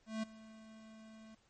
square tone with ADSR envelope, 220 Hz, A3, in tune, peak -35 dBFS, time 0.06-1.35 s, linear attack 170 ms, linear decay 10 ms, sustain -19 dB, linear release 6 ms, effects pink hiss -72 dBFS RMS until 1.49 s + MP3 32 kbps

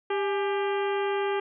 harmonic tone with a mistuned harmonic, 396.9 Hz, G4, 22 cents sharp, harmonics 1 / 2 / 3 / 4 / 5 / 6 / 7 / 8, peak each -26 / -32 / -36 / -38 / -40 / -42 / -43 / -44 dBFS, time 0.1-1.4 s, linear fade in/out 5 ms, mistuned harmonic 2, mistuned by +83 cents, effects none

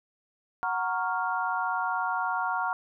sine chord, Gb major seventh, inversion none, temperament equal, 740 / 932.3 / 1108.7 / 1396.9 Hz, Gb5 / Bb5 / Db6 / F6, 0 / 0 / 0 / 0 cents, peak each -32 / -31 / -33 / -31 dBFS, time 0.63-2.73 s, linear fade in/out 0 ms, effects none

